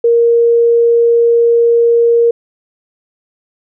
sine tone, 468 Hz, A#4, 7 cents sharp, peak -6 dBFS, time 0.04-2.31 s, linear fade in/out 5 ms, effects none

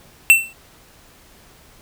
square tone with exponential decay, 2688 Hz, E7, 33 cents sharp, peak -4 dBFS, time 0.3-0.53 s, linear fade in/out 0 ms, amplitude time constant 48 ms, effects pink hiss -49 dBFS RMS until 1.81 s

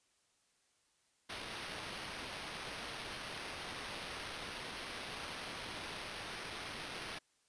white noise with sample-and-hold, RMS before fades -45 dBFS, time 1.29-7.19 s, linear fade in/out 10 ms, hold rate 7350 Hz, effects white hiss -75 dBFS RMS until 7.48 s + resampled to 22050 Hz

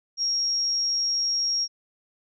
sine tone, 5588 Hz, F8, in tune, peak -22 dBFS, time 0.17-1.68 s, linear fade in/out 50 ms, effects none

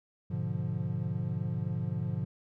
triangle chord, G# diminished seventh, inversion none, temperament equal, 103.83 / 123.47 / 146.83 / 174.61 Hz, G#2 / B2 / D3 / F3, 0 / 0 / 0 / 0 cents, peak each -34 dBFS, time 0.3-2.25 s, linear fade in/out 10 ms, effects none

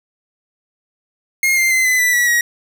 45% pulse tone with pitch steps, 2140 / 2098 / 2058 / 2018 / 1978.3 / 1939.8 / 1902.1 Hz, C7 / C7 / C7 / B6 / B6 / B6 / A#6, +38 / +4 / -29 / +37 / +2 / -32 / +34 cents, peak -12 dBFS, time 1.43-2.41 s, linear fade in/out 2 ms, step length 140 ms, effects none

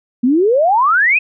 sine exponential sweep, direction up, 233.1 to 2604 Hz, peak -9 dBFS, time 0.23-1.19 s, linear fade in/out 10 ms, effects none

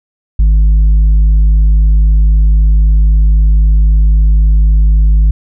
sine tone with tanh clipping, 51.91 Hz, G#1, in tune, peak -5 dBFS, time 0.39-5.31 s, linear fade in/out 5 ms, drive 4 dB, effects none

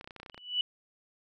clicks, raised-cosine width 0.3 ms, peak -29 dBFS, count 11, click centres 0.011 / 0.044 / 0.075 / 0.108 / 0.163 / 0.2 / 0.231 / 0.262 / 0.298 / 0.345 / 0.378 s
sine tone with exponential growth, 2960 Hz, F#7, in tune, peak -23 dBFS, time 0.32-0.61 s, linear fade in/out 2 ms, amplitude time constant 61 ms
effects none

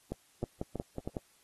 two click trains, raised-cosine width 2 ms, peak -21 / -22 dBFS, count 5 / 4, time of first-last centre 0.43-1.168 / 0.12-1.075 s, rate 5.42 / 3.14 Hz, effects white hiss -66 dBFS RMS until 1.43 s + AAC 32 kbps

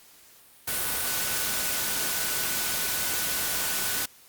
sine tone in noise, 1486 Hz, F#6, 7 cents sharp, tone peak -39 dBFS, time 0.67-4.06 s, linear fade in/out 10 ms, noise white, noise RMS -28 dBFS, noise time 0.67-4.06 s, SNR -14 dB, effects white hiss -54 dBFS RMS until 4.28 s + Opus 48 kbps

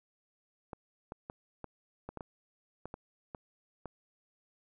clicks, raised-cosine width 1 ms, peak -27 dBFS, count 11, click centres 0.732 / 1.121 / 1.299 / 1.643 / 2.09 / 2.173 / 2.208 / 2.856 / 2.941 / 3.348 / 3.857 s, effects none

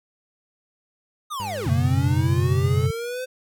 square linear two-way sweep, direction down then up, 1265 to 220 to 517 Hz, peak -28 dBFS, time 1.3-3.26 s, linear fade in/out 20 ms, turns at 1.7 s
30% pulse tone, 100.9 Hz, G#2, 49 cents flat, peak -30 dBFS, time 1.4-2.86 s, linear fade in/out 0 ms
sine chord, F# suspended fourth, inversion none, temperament equal with one note detuned, 92.13 / 123.47 / 138.59 Hz, F#2 / B2 / C#3, -7 / 0 / 0 cents, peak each -22 dBFS, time 1.66-2.91 s, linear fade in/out 10 ms
effects none

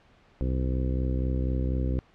harmonic tone, 64.1 Hz, C2, 35 cents flat, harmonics 1 / 2 / 3 / 4 / 5 / 6 / 7 / 8, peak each -26 / -31 / -38 / -35 / -38 / -42 / -44 / -41 dBFS, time 0.41-1.99 s, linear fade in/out 0 ms, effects pink hiss -59 dBFS RMS until 2.14 s + low-pass 3000 Hz 12 dB/octave

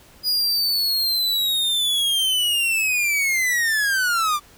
45% pulse linear sweep, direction down, 4937 to 1161 Hz, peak -18 dBFS, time 0.23-4.4 s, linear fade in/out 50 ms, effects pink hiss -50 dBFS RMS until 4.57 s

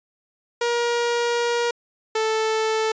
sawtooth tone pair in turn, 474.8 / 439.9 Hz, A#4 / A4, +32 / 0 cents, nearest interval minor second, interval 132 cents, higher first, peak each -16 dBFS, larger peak neither, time 0.61-1.71 / 2.15-2.92 s, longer first, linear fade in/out 5 ms, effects resampled to 16000 Hz

